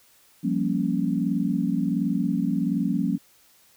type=chord; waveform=sine; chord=G half-diminished seventh; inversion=third; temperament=equal; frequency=174.61 / 196 / 233.1 / 277.2 Hz; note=F3 / G3 / Bb3 / Db4; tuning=0 / 0 / 0 / 0 cents; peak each=-27 dBFS; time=0.43-3.18 s; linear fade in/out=20 ms; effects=white hiss -58 dBFS RMS until 3.76 s